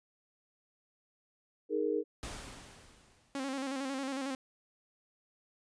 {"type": "chord", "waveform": "sine", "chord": "D# suspended fourth", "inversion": "none", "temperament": "equal", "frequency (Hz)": [311.1, 415.3, 466.2], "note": ["D#4", "G#4", "A#4"], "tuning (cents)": [0, 0, 0], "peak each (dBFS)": [-35, -33, -33], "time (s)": [1.69, 2.04], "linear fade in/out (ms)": 50}
{"type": "noise with exponential decay", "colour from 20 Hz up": "pink", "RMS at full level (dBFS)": -41, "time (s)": [2.23, 3.75], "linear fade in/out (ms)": 0, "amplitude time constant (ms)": 330}
{"type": "tone with vibrato", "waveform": "sawtooth", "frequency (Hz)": 269.7, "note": "C#4", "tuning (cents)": -47, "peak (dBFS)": -31, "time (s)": [3.35, 4.35], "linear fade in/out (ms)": 2, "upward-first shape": "square", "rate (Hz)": 11, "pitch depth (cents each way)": 50}
{"effects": ["resampled to 22050 Hz"]}